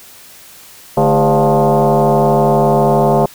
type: tone with frequency modulation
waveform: sine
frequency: 146.8 Hz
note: D3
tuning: in tune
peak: -8 dBFS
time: 0.97-3.26 s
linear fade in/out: 5 ms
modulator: 183 Hz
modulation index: 4.1
effects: white hiss -39 dBFS RMS until 3.34 s